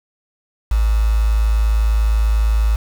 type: tone with quantisation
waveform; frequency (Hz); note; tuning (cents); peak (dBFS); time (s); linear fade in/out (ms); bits
sine; 54.3; A1; -22; -12; 0.71-2.76; 5; 5
effects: none